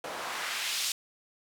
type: noise with band-pass filter sweep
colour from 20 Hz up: white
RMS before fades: -34 dBFS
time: 0.04-0.92 s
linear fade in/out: 2 ms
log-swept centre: 560 to 5100 Hz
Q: 0.96
effects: none